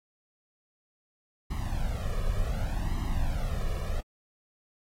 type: noise with flanger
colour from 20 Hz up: brown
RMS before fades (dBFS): -29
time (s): 1.5-4.01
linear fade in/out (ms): 10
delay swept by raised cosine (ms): 0.99 to 1.74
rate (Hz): 0.67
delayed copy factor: +0.9
effects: AAC 48 kbps